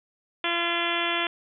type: harmonic tone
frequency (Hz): 342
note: F4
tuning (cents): -36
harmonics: 1 / 2 / 3 / 4 / 5 / 6 / 7 / 8 / 9 / 10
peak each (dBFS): -33 / -33 / -33 / -33 / -33 / -33 / -33 / -33 / -33 / -33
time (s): 0.44-1.27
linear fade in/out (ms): 2
effects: none